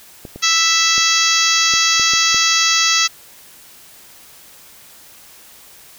clicks, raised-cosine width 2 ms, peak -18 dBFS, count 7, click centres 0.252 / 0.36 / 0.98 / 1.738 / 1.997 / 2.136 / 2.345 s
harmonic tone, 659.3 Hz, E5, in tune, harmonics 2 / 3 / 4 / 5 / 6 / 7 / 8 / 9 / 10, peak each -21 / -21 / -21 / -21 / -21 / -21 / -21 / -21 / -21 dBFS, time 0.42-3.08 s, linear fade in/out 20 ms
effects white hiss -43 dBFS RMS until 5.98 s

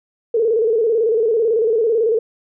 sine tone with vibrato, 450 Hz, A4, 39 cents sharp, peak -13 dBFS, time 0.34-2.19 s, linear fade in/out 5 ms, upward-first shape square, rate 18 Hz, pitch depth 74 cents each way, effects none

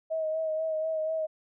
sine tone with vibrato, 634 Hz, D#5, 32 cents sharp, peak -27 dBFS, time 0.1-1.27 s, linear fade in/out 20 ms, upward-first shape sine, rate 4.1 Hz, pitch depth 27 cents each way, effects none

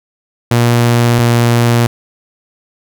sawtooth tone pair in turn, 119 / 118.54 Hz, A#2 / A#2, +36 / +29 cents, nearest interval unison, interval 7 cents, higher first, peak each -4 dBFS, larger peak neither, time 0.51-1.19 / 1.19-1.87 s, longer neither, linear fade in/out 5 ms, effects none

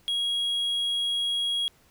triangle tone, 3300 Hz, G#7, 12 cents flat, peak -23 dBFS, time 0.08-1.68 s, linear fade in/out 0 ms, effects pink hiss -61 dBFS RMS until 1.9 s

